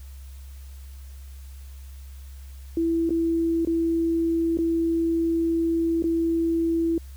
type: tone with dropouts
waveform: sine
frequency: 331.2 Hz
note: E4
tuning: 8 cents sharp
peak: -20 dBFS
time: 2.77-6.98 s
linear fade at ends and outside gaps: 2 ms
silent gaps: 3.094-3.105 / 3.65-3.672 / 4.573-4.587 / 6.024-6.04 s
effects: added 67 Hz sine -38 dBFS peak until 7.16 s + white hiss -55 dBFS RMS until 7.16 s